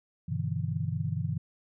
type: chord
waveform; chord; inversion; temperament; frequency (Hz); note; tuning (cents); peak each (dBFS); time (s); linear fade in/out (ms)
sine; E minor seventh; first; just; 98.89 / 123.61 / 148.33 / 164.81; G2 / B2 / D3 / E3; +16 / +2 / +18 / 0; -34; 0.28-1.38; 10
effects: none